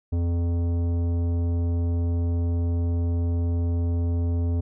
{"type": "tone with tanh clipping", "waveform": "sine", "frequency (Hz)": 85.5, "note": "F2", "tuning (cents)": -36, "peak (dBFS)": -23, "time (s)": [0.12, 4.61], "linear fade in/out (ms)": 10, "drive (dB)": 13, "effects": []}